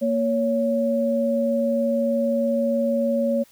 sine tone pair together, 233.1 / 559.6 Hz, A#3 / C#5, 0 / +16 cents, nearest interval octave + minor third, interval 1516 cents, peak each -22 / -21 dBFS, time 0.01-3.44 s, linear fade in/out 20 ms, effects white hiss -55 dBFS RMS until 3.51 s

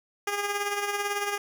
10% pulse tone with tremolo, 407.4 Hz, G#4, 33 cents flat, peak -17 dBFS, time 0.27-1.38 s, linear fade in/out 5 ms, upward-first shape sine, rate 18 Hz, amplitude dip 50%, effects none

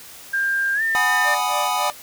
sine tone with pitch glide, 1596 to 1801.8 Hz, G6 to A6, +31 to +41 cents, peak -18 dBFS, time 0.33-1.35 s, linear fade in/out 10 ms, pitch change +210 cents, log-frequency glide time 0.74-0.82 s
square chord, G# minor seventh, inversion third, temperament equal, 740 / 830.6 / 987.8 / 1244.5 Hz, F#5 / G#5 / B5 / D#6, 0 / 0 / 0 / 0 cents, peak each -26 dBFS, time 0.95-1.9 s, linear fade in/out 0 ms
sawtooth tone with tremolo, 593 Hz, D5, 17 cents sharp, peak -21 dBFS, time 1.23-1.93 s, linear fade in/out 50 ms, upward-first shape sine, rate 3.5 Hz, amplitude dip 100%
effects white hiss -41 dBFS RMS until 2.02 s

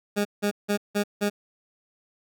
20% pulse tone bursts, 205.1 Hz, G#3, 21 cents flat, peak -17 dBFS, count 5, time 0.16-1.3 s, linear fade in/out 20 ms, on 92 ms, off 170 ms, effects none

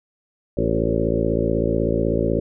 harmonic tone with a mistuned harmonic, 56.1 Hz, A1, 34 cents sharp, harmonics 1 / 2 / 3 / 4 / 5 / 6 / 7 / 8 / 9 / 10, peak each -27 / -27 / -27 / -27 / -27 / -27 / -27 / -27 / -27 / -27 dBFS, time 0.57-2.4 s, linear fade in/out 5 ms, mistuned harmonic 7, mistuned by -33 cents, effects none

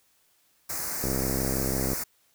white band-stop noise, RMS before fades -32 dBFS, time 0.69-2.04 s, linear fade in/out 10 ms, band 2200 to 4700 Hz, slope 48 dB/octave
click train, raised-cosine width 2 ms, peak -16 dBFS, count 60, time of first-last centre 1.04-1.933 s, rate 66.1 Hz
effects white hiss -66 dBFS RMS until 2.34 s

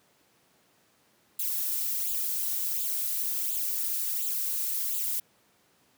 violet noise with flanger, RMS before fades -30 dBFS, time 1.39-5.2 s, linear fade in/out 5 ms, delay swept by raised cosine 0.26 to 2.96 ms, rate 1.4 Hz, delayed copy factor +0.9, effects pink hiss -65 dBFS RMS until 5.97 s + high-pass 150 Hz 12 dB/octave

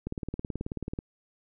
click train, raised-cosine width 3 ms, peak -20 dBFS, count 18, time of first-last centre 0.07-0.989 s, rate 18.5 Hz, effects none

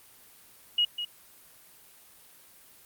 sine tone with echo, 2891 Hz, F#7, 41 cents flat, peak -21 dBFS, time 0.78-0.85 s, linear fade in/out 5 ms, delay 200 ms, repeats 1, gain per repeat -9 dB, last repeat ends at 1.05 s, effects white hiss -55 dBFS RMS until 2.85 s + Opus 32 kbps

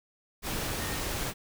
sine tone in noise, 1842 Hz, A#6, 21 cents flat, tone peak -41 dBFS, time 0.77-0.99 s, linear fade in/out 50 ms, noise pink, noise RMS -33 dBFS, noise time 0.42-1.34 s, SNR -11 dB, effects none

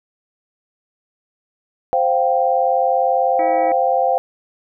sine chord, C suspended fourth, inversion none, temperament equal with one note detuned, 523.3 / 704.1 / 784 Hz, C5 / F5 / G5, 0 / +14 / 0 cents, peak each -18 dBFS, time 1.93-4.18 s, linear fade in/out 0 ms
harmonic tone, 323.5 Hz, E4, 32 cents flat, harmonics 1 / 2 / 3 / 4 / 5 / 6 / 7, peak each -27 / -32 / -36 / -39 / -45 / -35 / -35 dBFS, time 3.39-3.72 s, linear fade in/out 2 ms
effects none

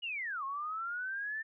sine linear two-way sweep, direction down then up, 2933 to 1065 to 1794 Hz, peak -35 dBFS, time 0.02-1.43 s, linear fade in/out 20 ms, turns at 0.44 s, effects none

